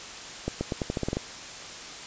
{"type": "accelerating click train", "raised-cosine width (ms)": 2, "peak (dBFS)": -14, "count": 10, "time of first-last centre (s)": [0.48, 1.17], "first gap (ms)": 130, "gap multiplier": 0.86, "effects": ["white hiss -40 dBFS RMS until 2.06 s", "resampled to 16000 Hz"]}